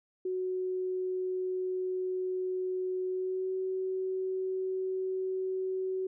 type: tone with pitch glide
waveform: sine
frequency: 370 to 376 Hz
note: F#4 to F#4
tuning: 0 to +28 cents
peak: -30 dBFS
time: 0.25-6.07 s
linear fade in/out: 5 ms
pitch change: +28 cents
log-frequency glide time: 3.07-3.53 s
effects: none

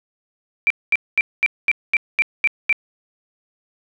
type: tone bursts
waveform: sine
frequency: 2349 Hz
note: D7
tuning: in tune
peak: -12 dBFS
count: 9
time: 0.67-2.727 s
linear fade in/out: 0 ms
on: 33 ms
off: 220 ms
effects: none

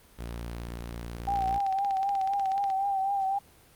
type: tone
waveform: sawtooth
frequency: 58.27 Hz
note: A#1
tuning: in tune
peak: -31 dBFS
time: 0.18-1.59 s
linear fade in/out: 20 ms
type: tone with vibrato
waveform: sine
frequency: 784 Hz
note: G5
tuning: in tune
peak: -25 dBFS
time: 1.27-3.39 s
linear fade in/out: 10 ms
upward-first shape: triangle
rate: 3.9 Hz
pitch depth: 54 cents each way
type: click train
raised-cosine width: 0.2 ms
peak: -25 dBFS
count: 23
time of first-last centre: 1.36-2.701 s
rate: 16.4 Hz
effects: pink hiss -57 dBFS RMS until 3.75 s + Opus 32 kbps

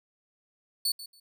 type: tone with echo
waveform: sawtooth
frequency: 4459 Hz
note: C#8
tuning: 9 cents sharp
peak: -22 dBFS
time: 0.85-0.92 s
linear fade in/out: 5 ms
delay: 140 ms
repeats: 2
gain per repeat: -15 dB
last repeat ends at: 1.2 s
effects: none

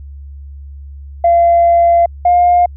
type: tone pair in turn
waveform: sine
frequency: 685 / 707.5 Hz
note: F5 / F5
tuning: -34 / +22 cents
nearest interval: minor second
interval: 56 cents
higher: second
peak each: -5 dBFS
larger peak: neither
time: 1.24-2.06 / 2.25-2.66 s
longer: first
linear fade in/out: 5 ms
effects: tanh soft clip ceiling -2 dBFS + added 70 Hz sine -28 dBFS peak until 2.76 s

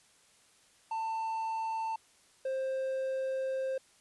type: tone pair in turn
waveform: triangle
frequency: 893 / 528.3 Hz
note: A5 / C5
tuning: +25 / +17 cents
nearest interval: major sixth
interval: 908 cents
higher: first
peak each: -30 / -29 dBFS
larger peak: second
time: 0.91-1.96 / 2.45-3.78 s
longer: second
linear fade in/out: 5 ms
effects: white hiss -64 dBFS RMS until 4 s + resampled to 24000 Hz

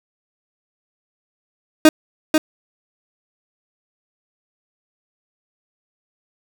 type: tone with echo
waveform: 30% pulse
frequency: 311.1 Hz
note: D#4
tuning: in tune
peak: -3 dBFS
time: 1.85-1.89 s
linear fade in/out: 2 ms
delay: 490 ms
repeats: 1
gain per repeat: -6 dB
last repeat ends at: 2.38 s
effects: none

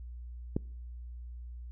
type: click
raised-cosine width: 3 ms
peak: -16 dBFS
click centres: 0.565 s
effects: noise-tail reverb RT60 0.6 s tail -26 dB re dry + added 60 Hz sine -41 dBFS peak until 1.71 s

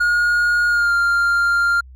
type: tone with pitch glide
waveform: triangle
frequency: 1434 to 1395.6 Hz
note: F6 to F6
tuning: +45 to -2 cents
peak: -12 dBFS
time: 0-1.81 s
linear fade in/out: 10 ms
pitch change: -47 cents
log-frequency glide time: 0.68-0.93 s
effects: added 64 Hz sine -38 dBFS peak until 1.95 s

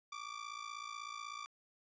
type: ring-modulated tone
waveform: sawtooth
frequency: 1170 Hz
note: D6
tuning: 7 cents flat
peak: -37 dBFS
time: 0.12-1.46 s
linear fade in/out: 0 ms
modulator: 28.1 Hz
effects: resampled to 16000 Hz

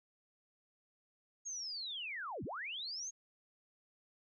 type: linear two-way sweep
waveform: sine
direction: down then up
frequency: 6645 to 76.9 to 6645 Hz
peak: -40 dBFS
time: 1.45-3.11 s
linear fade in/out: 20 ms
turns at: 2.44 s
effects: none

